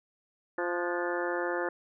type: harmonic tone with a mistuned harmonic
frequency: 174.61 Hz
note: F3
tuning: in tune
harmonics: 2 / 3 / 4 / 5 / 6 / 7 / 8 / 9 / 10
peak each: -33 / -34 / -40 / -39 / -42 / -42 / -39 / -44 / -38 dBFS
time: 0.58-1.69 s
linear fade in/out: 2 ms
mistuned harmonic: 8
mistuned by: +55 cents
effects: none